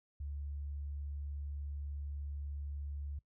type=tone; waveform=sine; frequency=71.7 Hz; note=D2; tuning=41 cents flat; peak=-39 dBFS; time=0.2-3.19 s; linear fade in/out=5 ms; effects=noise-tail reverb RT60 0.1 s tail -20 dB re dry